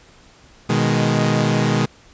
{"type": "chord", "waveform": "sawtooth", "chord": "G# minor", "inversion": "first", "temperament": "equal", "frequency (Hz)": [123.47, 155.56, 207.7], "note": ["B2", "D#3", "G#3"], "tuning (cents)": [0, 0, 0], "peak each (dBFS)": -16, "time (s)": [0.69, 1.86], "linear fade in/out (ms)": 10, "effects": ["pink hiss -49 dBFS RMS until 2.13 s", "resampled to 16000 Hz"]}